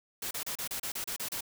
white noise bursts, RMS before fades -36 dBFS, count 10, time 0.22-1.408 s, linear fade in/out 5 ms, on 90 ms, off 32 ms, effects none

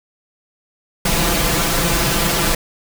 pink noise with comb filter, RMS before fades -17 dBFS, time 1.05-2.55 s, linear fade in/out 5 ms, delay 5.9 ms, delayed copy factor +0.8, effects none

